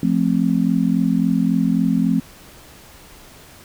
sine chord, F major, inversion none, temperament just, 174.61 / 218.3 / 261.9 Hz, F3 / A3 / C4, 0 / -13 / +2 cents, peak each -19 dBFS, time 0.03-2.2 s, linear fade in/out 2 ms, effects pink hiss -44 dBFS RMS until 3.64 s

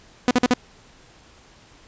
sawtooth tone bursts, 248.2 Hz, B3, 9 cents sharp, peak -10 dBFS, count 4, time 0.28-0.537 s, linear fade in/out 0 ms, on 29 ms, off 47 ms, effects pink hiss -51 dBFS RMS until 1.87 s + resampled to 16000 Hz

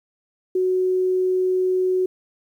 sine tone, 370 Hz, F#4, in tune, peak -17 dBFS, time 0.55-2.06 s, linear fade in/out 5 ms, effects 9-bit

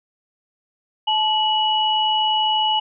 sine tone pair together, 865.5 / 2933 Hz, A5 / F#7, -29 / -16 cents, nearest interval octave + major sixth, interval 2113 cents, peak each -19 dBFS, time 1.07-2.8 s, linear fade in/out 10 ms, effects none

